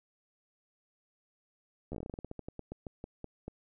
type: slowing click train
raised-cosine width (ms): 2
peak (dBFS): -27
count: 21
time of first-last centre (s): 1.92-3.48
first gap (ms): 12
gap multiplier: 1.17
effects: none